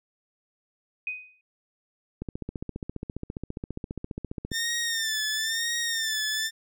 sine tone with exponential decay, 2500 Hz, D#7, 8 cents sharp, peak -26 dBFS, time 1.07-1.41 s, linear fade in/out 2 ms, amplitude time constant 72 ms
click train, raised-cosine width 3 ms, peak -20 dBFS, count 35, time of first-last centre 2.22-4.517 s, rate 14.8 Hz
15% pulse tone with vibrato, 1800 Hz, A6, 39 cents sharp, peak -20 dBFS, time 4.51-6.51 s, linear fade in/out 50 ms, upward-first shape sine, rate 1 Hz, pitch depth 73 cents each way
effects none

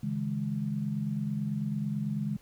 sine chord, C# suspended second, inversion none, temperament equal with one note detuned, 138.59 / 158.65 / 207.7 Hz, C#3 / D#3 / G#3, 0 / +34 / 0 cents, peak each -34 / -35 / -32 dBFS, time 0.03-2.37 s, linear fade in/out 5 ms, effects pink hiss -61 dBFS RMS until 2.41 s

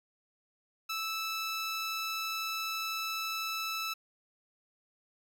15% pulse tone, 1314 Hz, E6, 6 cents flat, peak -27 dBFS, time 0.89-3.94 s, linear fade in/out 10 ms, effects none

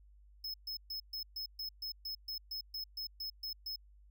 square tone bursts, 5180 Hz, E8, 31 cents flat, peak -39 dBFS, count 15, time 0.44-3.76 s, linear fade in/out 5 ms, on 100 ms, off 130 ms, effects added 50 Hz sine -58 dBFS peak until 4.1 s

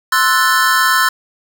square chord, F# half-diminished seventh, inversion second, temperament equal, 1046.5 / 1318.5 / 1480 / 1760 Hz, C6 / E6 / F#6 / A6, 0 / 0 / 0 / 0 cents, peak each -17 dBFS, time 0.12-1.09 s, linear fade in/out 5 ms, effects none

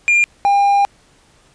triangle tone pair in turn, 2402 / 803.1 Hz, D7 / G5, +38 / +42 cents, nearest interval octave + perfect fifth, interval 1896 cents, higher first, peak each -8 dBFS, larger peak neither, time 0.08-0.24 / 0.45-0.85 s, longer second, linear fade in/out 0 ms, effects pink hiss -52 dBFS RMS until 1.54 s + resampled to 22050 Hz

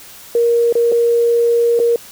sine tone with dropouts, 470 Hz, A#4, 14 cents sharp, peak -10 dBFS, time 0.35-1.96 s, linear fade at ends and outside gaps 2 ms, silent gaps 0.726-0.753 / 0.918-0.922 / 1.792-1.799 s, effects white hiss -38 dBFS RMS until 2.11 s

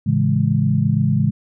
sine chord, A major seventh, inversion none, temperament equal, 110 / 138.59 / 164.81 / 207.7 Hz, A2 / C#3 / E3 / G#3, 0 / 0 / 0 / 0 cents, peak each -20 / -18 / -21 / -20 dBFS, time 0.06-1.31 s, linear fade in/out 10 ms, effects none

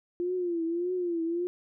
sine tone with vibrato, 346.7 Hz, F4, 13 cents flat, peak -27 dBFS, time 0.2-1.47 s, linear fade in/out 0 ms, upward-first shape triangle, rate 1.7 Hz, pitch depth 110 cents each way, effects none

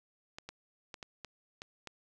clicks, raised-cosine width 0.2 ms, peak -26 dBFS, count 7, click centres 0.385 / 0.49 / 0.942 / 1.028 / 1.247 / 1.619 / 1.873 s, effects none

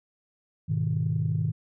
sine chord, G# minor, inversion none, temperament just, 103.83 / 124.59 / 155.74 Hz, G#2 / B2 / D#3, 0 / +16 / +2 cents, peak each -28 / -29 / -26 dBFS, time 0.68-1.52 s, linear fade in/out 20 ms, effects tanh soft clip ceiling -16 dBFS

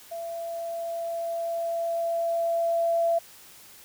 sine tone with level ramp, 673 Hz, E5, 36 cents sharp, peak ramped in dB -32 to -20 dBFS, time 0.11-3.19 s, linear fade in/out 10 ms, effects white hiss -50 dBFS RMS until 3.84 s

